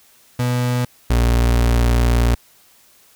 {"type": "tone pair in turn", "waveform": "35% pulse", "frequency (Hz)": [123.47, 59.15], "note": ["B2", "A#1"], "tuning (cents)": [0, 26], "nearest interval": "octave + minor second", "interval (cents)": 1274, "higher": "first", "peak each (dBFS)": [-15, -11], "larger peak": "second", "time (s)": [[0.39, 0.85], [1.1, 2.35]], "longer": "second", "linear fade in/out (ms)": 5, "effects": ["white hiss -52 dBFS RMS until 3.15 s"]}